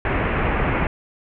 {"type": "low-pass noise", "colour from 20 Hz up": "pink", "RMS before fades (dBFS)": -21, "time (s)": [0.05, 0.87], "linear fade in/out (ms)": 2, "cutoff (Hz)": 2600, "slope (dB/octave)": 48, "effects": []}